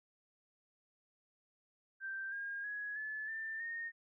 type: tone with pitch steps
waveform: sine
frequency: 1568 / 1619.5 / 1672.8 / 1727.8 / 1784.6 / 1843.3 Hz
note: G6 / G#6 / G#6 / A6 / A6 / A#6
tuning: 0 / -44 / +12 / -32 / +24 / -20 cents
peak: -39 dBFS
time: 2-3.92 s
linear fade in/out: 50 ms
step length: 320 ms
effects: none